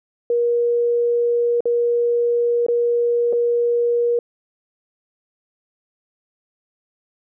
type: tone with dropouts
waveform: sine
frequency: 475.6 Hz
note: A#4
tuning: 35 cents sharp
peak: -15 dBFS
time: 0.3-4.19 s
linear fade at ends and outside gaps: 2 ms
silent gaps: 1.606-1.655 / 2.665-2.684 / 3.327-3.331 s
effects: none